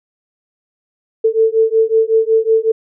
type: beating tone pair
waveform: sine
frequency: 443 / 448.4 Hz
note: A4 / A4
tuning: +12 / +33 cents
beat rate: 5.4 Hz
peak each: -13 dBFS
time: 1.24-2.72 s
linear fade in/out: 10 ms
effects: none